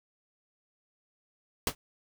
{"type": "noise with exponential decay", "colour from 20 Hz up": "pink", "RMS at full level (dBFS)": -23, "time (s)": [1.67, 1.75], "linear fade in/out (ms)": 2, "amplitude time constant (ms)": 17, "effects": []}